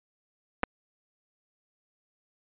clicks, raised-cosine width 0.5 ms, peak -11 dBFS, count 2, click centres 0.633 / 0.637 s, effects resampled to 8000 Hz

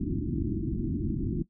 white low-pass noise, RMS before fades -30 dBFS, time 0-1.43 s, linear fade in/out 10 ms, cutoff 350 Hz, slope 96 dB/octave, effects noise-tail reverb RT60 0.1 s tail -17 dB re dry

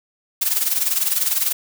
blue noise with tremolo, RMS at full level -17 dBFS, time 0.41-1.53 s, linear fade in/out 10 ms, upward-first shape sine, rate 20 Hz, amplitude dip 70%, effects none

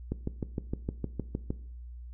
click train, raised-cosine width 3 ms, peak -18 dBFS, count 10, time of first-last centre 0.12-1.505 s, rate 6.5 Hz, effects noise-tail reverb RT60 0.6 s tail -18 dB re dry + added 60 Hz sine -41 dBFS peak until 2.13 s

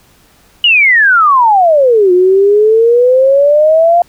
sine exponential two-way sweep, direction down then up, 2960 to 355.2 to 704 Hz, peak -4 dBFS, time 0.64-4.02 s, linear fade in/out 2 ms, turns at 2.12 s, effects pink hiss -47 dBFS RMS until 4.08 s

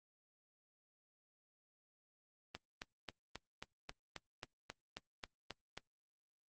click train, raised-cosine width 0.2 ms, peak -26 dBFS, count 13, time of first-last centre 2.55-5.776 s, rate 3.72 Hz, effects Opus 24 kbps

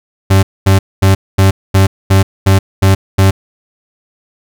40% pulse tone bursts, 96.4 Hz, G2, 28 cents flat, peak -4 dBFS, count 9, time 0.3-3.31 s, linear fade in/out 10 ms, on 130 ms, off 230 ms, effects none

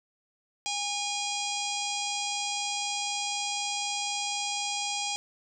harmonic tone, 816 Hz, G#5, 31 cents flat, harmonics 1 / 3 / 4 / 5 / 6 / 7 / 8 / 9 / 10, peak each -35 / -37 / -36 / -41 / -38 / -39 / -42 / -39 / -44 dBFS, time 0.66-5.16 s, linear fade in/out 0 ms, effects none

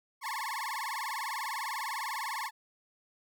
30% pulse tone with vibrato, 981 Hz, B5, 12 cents flat, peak -31 dBFS, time 0.21-2.51 s, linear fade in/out 50 ms, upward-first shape sine, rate 20 Hz, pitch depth 240 cents each way, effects none

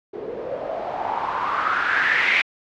blue noise with low-pass filter sweep, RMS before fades -23 dBFS, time 0.13-2.42 s, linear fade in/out 10 ms, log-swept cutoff 400 to 2300 Hz, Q 5.2, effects low-pass 4000 Hz 12 dB/octave

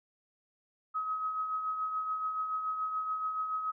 sine tone with tremolo, 1272 Hz, D#6, 38 cents sharp, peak -29 dBFS, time 0.94-3.72 s, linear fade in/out 20 ms, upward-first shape triangle, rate 7 Hz, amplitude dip 50%, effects none

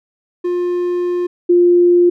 triangle / sine tone pair in turn, 354.2 / 351.1 Hz, F4 / F4, +24 / +9 cents, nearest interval unison, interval 15 cents, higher first, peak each -13 / -7 dBFS, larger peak second, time 0.44-1.27 / 1.49-2.1 s, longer first, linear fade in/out 10 ms, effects none

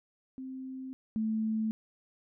sine tone pair in turn, 261.6 / 219.4 Hz, C4 / A3, 0 / -5 cents, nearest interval minor third, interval 305 cents, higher first, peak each -38 / -28 dBFS, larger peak second, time 0.38-0.93 / 1.16-1.71 s, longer neither, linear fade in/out 0 ms, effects none

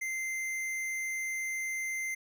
triangle tone with hard clipping, 2082 Hz, C7, 9 cents flat, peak -34 dBFS, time 0.01-2.15 s, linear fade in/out 10 ms, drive 16 dB, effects none

